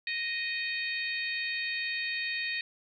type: harmonic tone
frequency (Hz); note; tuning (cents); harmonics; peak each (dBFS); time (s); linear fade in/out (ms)
622.3; D#5; 0; 3 / 4 / 5 / 6 / 7; -35 / -34 / -46 / -40 / -40; 0.07-2.61; 2
effects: none